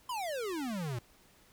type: exponential sweep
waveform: square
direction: down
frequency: 1046.5 to 113.1 Hz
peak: -35 dBFS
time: 0.09-0.99 s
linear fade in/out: 5 ms
effects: pink hiss -63 dBFS RMS until 1.52 s